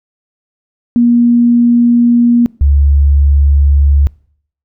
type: tone pair in turn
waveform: sine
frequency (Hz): 238.3 / 70.85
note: A#3 / C#2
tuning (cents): +38 / +38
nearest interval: octave + major sixth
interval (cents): 2100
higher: first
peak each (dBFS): -5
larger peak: neither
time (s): 0.96-2.46 / 2.61-4.07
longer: first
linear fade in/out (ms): 0
effects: noise-tail reverb RT60 0.6 s tail -24 dB re dry